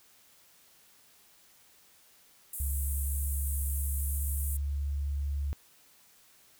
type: band-pass noise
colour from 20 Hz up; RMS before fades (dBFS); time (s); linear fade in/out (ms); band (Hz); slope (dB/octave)
pink; -39; 2.53-4.57; 5; 8500 to 16000; 48
type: tone with pitch glide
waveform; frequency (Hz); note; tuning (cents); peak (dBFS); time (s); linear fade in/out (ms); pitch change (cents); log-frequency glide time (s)
sine; 70 to 71.02; C#2 to C#2; +18 to +43; -29; 2.6-5.53; 0; +25; 3.36-4.44
effects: white hiss -61 dBFS RMS until 6.59 s

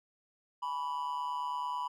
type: tone with amplitude modulation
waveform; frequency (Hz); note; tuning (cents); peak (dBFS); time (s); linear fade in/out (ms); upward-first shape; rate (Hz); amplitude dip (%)
triangle; 987.8; B5; 0; -28; 0.62-1.88; 10; sine; 149; 70
effects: none

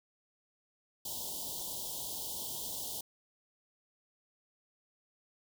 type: band-stop noise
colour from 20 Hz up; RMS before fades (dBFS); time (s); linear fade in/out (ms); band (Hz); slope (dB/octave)
white; -40; 1.05-3.01; 5; 1000 to 3000; 96
effects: none

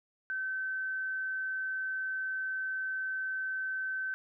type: tone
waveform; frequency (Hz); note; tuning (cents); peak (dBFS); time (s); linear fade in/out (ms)
sine; 1536; G6; -36; -32; 0.3-4.14; 0
effects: none

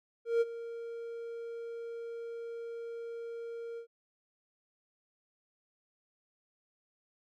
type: tone with ADSR envelope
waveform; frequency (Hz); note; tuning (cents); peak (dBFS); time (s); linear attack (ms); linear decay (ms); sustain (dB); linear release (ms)
triangle; 464.6; A#4; -6; -21; 0.25-3.87; 160; 31; -16; 92
effects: none

